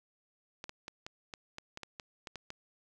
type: clicks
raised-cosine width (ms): 0.2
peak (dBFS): -25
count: 12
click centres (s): 0.641 / 0.694 / 0.881 / 1.065 / 1.338 / 1.584 / 1.774 / 1.833 / 1.998 / 2.272 / 2.357 / 2.504
effects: none